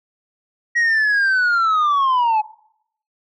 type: linear sweep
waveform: sine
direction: down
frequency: 1909 to 839 Hz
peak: -11 dBFS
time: 0.75-2.42 s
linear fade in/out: 20 ms
effects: noise-tail reverb RT60 0.7 s tail -22 dB re dry + tanh soft clip ceiling -13 dBFS